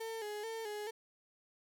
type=tone with vibrato; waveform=35% pulse; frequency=434.1 Hz; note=A4; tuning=23 cents flat; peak=-38 dBFS; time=0-0.91 s; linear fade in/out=10 ms; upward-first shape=square; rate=2.3 Hz; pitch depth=64 cents each way; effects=none